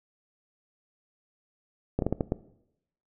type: slowing click train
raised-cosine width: 2 ms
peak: -12 dBFS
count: 6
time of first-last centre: 1.99-2.321 s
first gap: 32 ms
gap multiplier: 1.37
effects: noise-tail reverb RT60 0.8 s tail -18 dB re dry